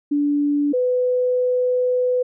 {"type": "tone pair in turn", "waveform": "sine", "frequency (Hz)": [290, 500.1], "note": ["D4", "B4"], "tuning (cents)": [-22, 22], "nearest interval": "major sixth", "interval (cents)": 944, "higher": "second", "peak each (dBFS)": -16, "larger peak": "neither", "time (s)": [[0.11, 0.73], [0.73, 2.23]], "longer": "second", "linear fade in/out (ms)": 10, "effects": []}